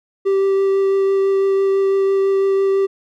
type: tone with vibrato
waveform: triangle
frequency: 390 Hz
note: G4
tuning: 9 cents flat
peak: -11 dBFS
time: 0.25-2.87 s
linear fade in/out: 20 ms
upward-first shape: triangle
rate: 6 Hz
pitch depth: 9 cents each way
effects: none